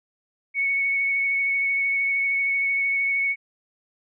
sine tone with vibrato, 2217 Hz, C#7, in tune, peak -20 dBFS, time 0.54-3.36 s, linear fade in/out 50 ms, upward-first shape triangle, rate 13 Hz, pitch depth 16 cents each way, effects none

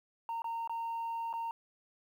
sine tone with dropouts, 920 Hz, A#5, 23 cents flat, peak -32 dBFS, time 0.29-1.51 s, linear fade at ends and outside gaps 1 ms, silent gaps 0.42-0.443 / 0.675-0.695 / 1.329-1.337 s, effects tanh soft clip ceiling -33 dBFS + 11-bit

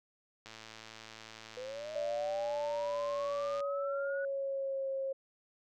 click train, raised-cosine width 0.2 ms, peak -31 dBFS, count 350, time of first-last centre 0.46-3.604 s, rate 111 Hz
sine linear sweep, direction up, 493.9 to 1480 Hz, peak -40 dBFS, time 1.57-4.25 s, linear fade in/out 2 ms
sine tone with pitch glide, 587.3 to 538.6 Hz, D5 to C#5, 0 to -50 cents, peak -33 dBFS, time 1.95-5.13 s, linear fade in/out 10 ms, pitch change -150 cents, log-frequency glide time 2.51-4.89 s
effects none

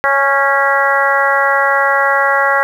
harmonic tone with a mistuned harmonic, 277.2 Hz, C#4, in tune, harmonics 2 / 3 / 4 / 5 / 6 / 7, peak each -17 / -17 / -17 / -17 / -17 / -17 dBFS, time 0.04-2.63 s, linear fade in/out 0 ms, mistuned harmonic 6, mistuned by -22 cents, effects 7-bit

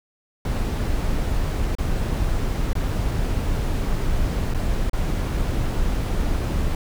brown noise with dropouts, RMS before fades -22 dBFS, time 0.45-6.75 s, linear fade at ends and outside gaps 2 ms, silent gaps 1.752-1.784 / 2.732-2.752 / 4.539-4.545 / 4.897-4.932 s, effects none

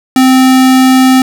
square tone, 259.8 Hz, C4, 12 cents flat, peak -4 dBFS, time 0.16-1.22 s, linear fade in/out 2 ms, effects none

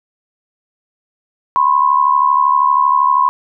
sine tone pair together, 1000 / 1072.7 Hz, B5 / C6, +21 / +43 cents, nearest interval minor second, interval 122 cents, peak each -12 dBFS, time 1.56-3.29 s, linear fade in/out 0 ms, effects none

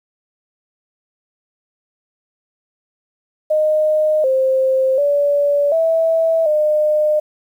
sine tone with pitch steps, 616 / 526 / 575 / 653 / 607 Hz, D#5 / C5 / D5 / E5 / D#5, -17 / +9 / -37 / -17 / -43 cents, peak -12 dBFS, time 3.5-7.2 s, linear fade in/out 10 ms, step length 740 ms, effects 8-bit

